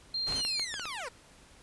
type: tone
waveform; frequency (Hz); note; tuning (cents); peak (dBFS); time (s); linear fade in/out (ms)
sine; 4186; C8; 0; -30; 0.14-0.65; 5
type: noise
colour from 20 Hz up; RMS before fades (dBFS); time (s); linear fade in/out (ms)
pink; -40; 0.26-0.42; 20
type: clicks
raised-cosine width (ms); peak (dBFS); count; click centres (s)
0.3; -22; 6; 0.324 / 0.45 / 0.596 / 0.741 / 0.796 / 0.855
type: linear sweep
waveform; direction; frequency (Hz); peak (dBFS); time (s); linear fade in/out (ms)
15% pulse; down; 3174 to 434.6; -30; 0.35-1.09; 10
effects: pink hiss -57 dBFS RMS until 1.62 s + resampled to 24000 Hz